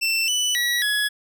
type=tone with pitch steps; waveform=25% pulse; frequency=2681 / 2980 / 1928 / 1684 Hz; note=E7 / F#7 / B6 / G#6; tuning=+29 / +12 / -42 / +24 cents; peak=-16 dBFS; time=0.01-1.09 s; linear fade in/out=20 ms; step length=270 ms; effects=none